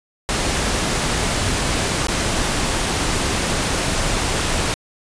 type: noise with dropouts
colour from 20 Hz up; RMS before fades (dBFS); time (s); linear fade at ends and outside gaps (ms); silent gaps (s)
pink; -20; 0.29-4.74; 0; 2.07-2.084
effects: resampled to 22050 Hz